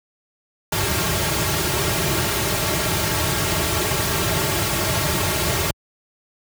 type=noise with comb filter; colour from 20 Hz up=pink; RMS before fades=-21 dBFS; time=0.72-5.71 s; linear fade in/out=5 ms; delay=4 ms; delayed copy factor=-0.75; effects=high-pass 60 Hz 12 dB/octave